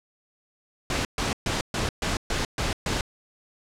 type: noise bursts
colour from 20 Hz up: pink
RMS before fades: -26 dBFS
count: 8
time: 0.9-3.01 s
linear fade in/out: 2 ms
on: 150 ms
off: 130 ms
effects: low-pass 7000 Hz 12 dB/octave